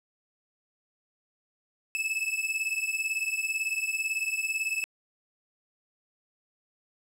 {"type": "beating tone pair", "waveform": "45% pulse", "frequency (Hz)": [2600, 2618], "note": ["E7", "E7"], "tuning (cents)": [-24, -13], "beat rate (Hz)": 18, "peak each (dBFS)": -31, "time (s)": [1.95, 4.84], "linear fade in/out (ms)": 0, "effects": ["low-pass 12000 Hz 12 dB/octave"]}